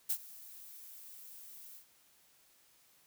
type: noise with ADSR envelope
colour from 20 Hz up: violet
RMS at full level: -31 dBFS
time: 0.09-1.86 s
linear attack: 15 ms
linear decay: 67 ms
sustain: -21 dB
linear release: 110 ms
effects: white hiss -67 dBFS RMS until 3.06 s